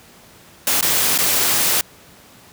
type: noise with dropouts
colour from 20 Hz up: white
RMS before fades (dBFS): -17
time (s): 0.67-1.81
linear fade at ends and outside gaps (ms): 1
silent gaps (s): 0.81-0.826 / 1.178-1.187
effects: pink hiss -46 dBFS RMS until 2.52 s + high-pass 80 Hz 12 dB/octave